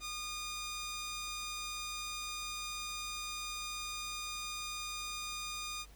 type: tone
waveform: 10% pulse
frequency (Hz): 1221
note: D#6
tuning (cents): -33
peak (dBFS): -31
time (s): 0-5.86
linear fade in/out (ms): 50
effects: added 50 Hz sine -54 dBFS peak until 5.95 s + pink hiss -62 dBFS RMS until 5.95 s